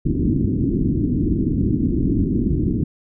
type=low-pass noise; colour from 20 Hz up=white; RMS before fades=-19 dBFS; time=0.05-2.84 s; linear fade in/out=10 ms; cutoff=330 Hz; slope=48 dB/octave; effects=none